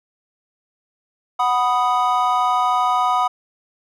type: chord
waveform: triangle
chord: B major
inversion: second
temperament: equal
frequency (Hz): 740 / 987.8 / 1244.5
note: F#5 / B5 / D#6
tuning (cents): 0 / 0 / 0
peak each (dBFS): -18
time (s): 1.39-3.28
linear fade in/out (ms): 10
effects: none